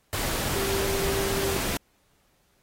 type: tone in noise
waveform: sine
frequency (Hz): 392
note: G4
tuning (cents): 0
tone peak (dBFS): -28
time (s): 0.56-1.57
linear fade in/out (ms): 0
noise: pink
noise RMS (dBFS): -29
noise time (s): 0.13-1.77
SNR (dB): -2
effects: pink hiss -67 dBFS RMS until 2.62 s + AAC 48 kbps